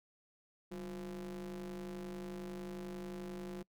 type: ring-modulated tone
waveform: square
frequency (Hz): 82.8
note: E2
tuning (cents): +8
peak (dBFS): -40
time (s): 0.71-3.63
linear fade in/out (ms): 10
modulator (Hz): 274
effects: noise-tail reverb RT60 0.1 s tail -25 dB re dry